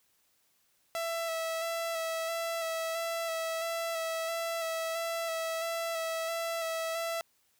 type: tone with vibrato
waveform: sawtooth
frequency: 659.3 Hz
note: E5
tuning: in tune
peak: -28 dBFS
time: 0.95-7.21 s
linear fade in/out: 0 ms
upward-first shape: square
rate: 1.5 Hz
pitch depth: 18 cents each way
effects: white hiss -71 dBFS RMS until 7.59 s